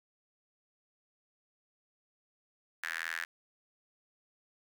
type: tone with high-pass filter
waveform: sawtooth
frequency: 82.41 Hz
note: E2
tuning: in tune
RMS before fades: -38 dBFS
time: 2.83-3.25 s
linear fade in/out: 5 ms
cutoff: 1700 Hz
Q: 6.2
effects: none